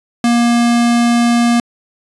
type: tone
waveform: square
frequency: 236.8 Hz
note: A#3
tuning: 27 cents sharp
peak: -10 dBFS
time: 0.24-1.6 s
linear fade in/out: 2 ms
effects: resampled to 24000 Hz